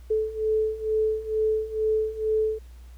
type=beating tone pair; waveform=sine; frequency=433.9 / 436.1 Hz; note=A4 / A4; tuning=-24 / -15 cents; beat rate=2.2 Hz; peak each=-27 / -24 dBFS; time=0.1-2.59 s; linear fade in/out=10 ms; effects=added 60 Hz sine -42 dBFS peak until 2.97 s + pink hiss -60 dBFS RMS until 2.97 s